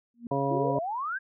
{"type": "tone with exponential growth", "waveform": "sine", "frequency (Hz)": 236.1, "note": "A#3", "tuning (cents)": 22, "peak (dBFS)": -31, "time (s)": [0.14, 0.27], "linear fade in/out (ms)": 2, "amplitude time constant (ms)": 28}
{"type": "harmonic tone", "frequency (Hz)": 138.59, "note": "C#3", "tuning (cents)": 0, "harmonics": [1, 2, 3, 4, 5, 7], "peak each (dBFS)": [-32, -32, -32, -32, -32, -32], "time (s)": [0.31, 0.79], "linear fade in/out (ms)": 5}
{"type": "exponential sweep", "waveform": "sine", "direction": "up", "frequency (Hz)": [316.9, 1652], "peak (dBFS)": -29, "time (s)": [0.5, 1.19], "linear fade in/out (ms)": 20}
{"effects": []}